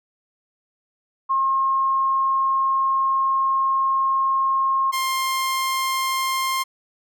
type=tone pair in turn; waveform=sine / sawtooth; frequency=1073 / 1057.6 Hz; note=C6 / C6; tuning=+43 / +18 cents; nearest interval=unison; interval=25 cents; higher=first; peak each=-17 / -17 dBFS; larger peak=neither; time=1.29-4.92 / 4.92-6.64 s; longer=first; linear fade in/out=20 ms; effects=none